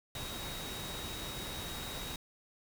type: tone in noise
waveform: sine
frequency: 3788 Hz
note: A#7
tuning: 27 cents sharp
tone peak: -45 dBFS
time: 0.15-2.16 s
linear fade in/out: 2 ms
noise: pink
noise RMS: -42 dBFS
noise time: 0.15-2.16 s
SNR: -6 dB
effects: none